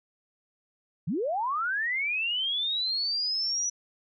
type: linear sweep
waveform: sine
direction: up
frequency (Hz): 127.9 to 5920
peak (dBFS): -26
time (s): 1.07-3.7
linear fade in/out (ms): 10
effects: none